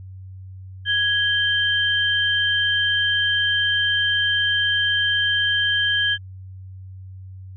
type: tone pair together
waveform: sine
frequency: 1661.2 / 3136 Hz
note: G#6 / G7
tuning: 0 / 0 cents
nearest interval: major seventh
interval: 1100 cents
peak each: -20 / -20 dBFS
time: 0.85-6.18 s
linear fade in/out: 50 ms
effects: added 94 Hz sine -35 dBFS peak until 7.56 s